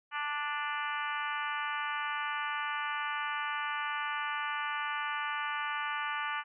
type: harmonic tone with a mistuned harmonic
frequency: 293.7 Hz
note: D4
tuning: in tune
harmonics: 3 / 4 / 5 / 6 / 7 / 8 / 9 / 10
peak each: -39 / -37 / -39 / -40 / -44 / -43 / -48 / -45 dBFS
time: 0.11-6.44 s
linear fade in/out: 50 ms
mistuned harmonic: 8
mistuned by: +19 cents
effects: none